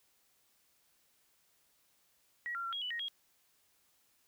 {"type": "tone with pitch steps", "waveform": "sine", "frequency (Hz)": [1915, 1379, 1361, 3292, 2970, 1875, 3280], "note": ["A#6", "F6", "F6", "G#7", "F#7", "A#6", "G#7"], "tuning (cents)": [46, -22, -45, -16, 6, 10, -22], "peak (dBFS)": -36, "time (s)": [2.46, 3.083], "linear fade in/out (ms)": 0, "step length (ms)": 89, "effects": ["white hiss -72 dBFS RMS until 4.27 s"]}